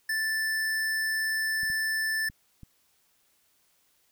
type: tone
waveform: square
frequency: 1761 Hz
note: A6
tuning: 1 cent sharp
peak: -27 dBFS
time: 0.09-2.29 s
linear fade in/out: 5 ms
type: clicks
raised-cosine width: 5 ms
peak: -33 dBFS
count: 4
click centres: 1.633 / 1.701 / 2.299 / 2.633 s
effects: white hiss -68 dBFS RMS until 4.11 s